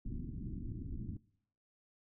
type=low-pass noise; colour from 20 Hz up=pink; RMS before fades=-42 dBFS; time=0.05-1.17 s; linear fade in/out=5 ms; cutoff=310 Hz; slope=48 dB/octave; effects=noise-tail reverb RT60 0.7 s tail -23 dB re dry